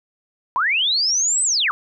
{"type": "linear two-way sweep", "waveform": "sine", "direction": "up then down", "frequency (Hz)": [925, 8200, 1052], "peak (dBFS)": -16, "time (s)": [0.56, 1.71], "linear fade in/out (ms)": 0, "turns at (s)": 1.43, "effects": []}